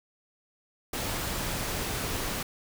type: noise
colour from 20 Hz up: pink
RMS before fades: -32 dBFS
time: 0.93-2.43 s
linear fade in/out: 5 ms
effects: none